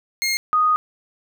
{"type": "tone pair in turn", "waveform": ["20% pulse", "sine"], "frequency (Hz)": [2135, 1241.8], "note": ["C7", "D#6"], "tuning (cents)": [34, -4], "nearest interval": "major sixth", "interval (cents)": 938, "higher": "first", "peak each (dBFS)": -14, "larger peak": "neither", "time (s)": [[0.22, 0.37], [0.53, 0.76]], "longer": "second", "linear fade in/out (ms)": 0, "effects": []}